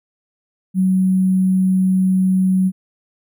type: tone with sample-and-hold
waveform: sine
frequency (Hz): 187.2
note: F#3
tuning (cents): +20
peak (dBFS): -12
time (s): 0.74-2.72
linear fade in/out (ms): 50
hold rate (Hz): 11025
effects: none